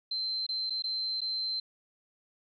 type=tone with dropouts; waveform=sine; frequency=4105 Hz; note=C8; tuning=34 cents flat; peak=-30 dBFS; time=0.11-1.6 s; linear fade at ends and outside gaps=5 ms; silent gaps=0.466-0.489 / 0.698-0.704 / 0.823-0.839 / 1.207-1.215 s; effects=none